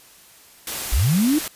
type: noise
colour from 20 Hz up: white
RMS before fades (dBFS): -28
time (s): 0.67-1.48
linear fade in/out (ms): 2
type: linear sweep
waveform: sine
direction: up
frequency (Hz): 38.89 to 319.8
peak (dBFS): -15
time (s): 0.92-1.39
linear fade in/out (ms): 10
effects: white hiss -49 dBFS RMS until 1.55 s + resampled to 32000 Hz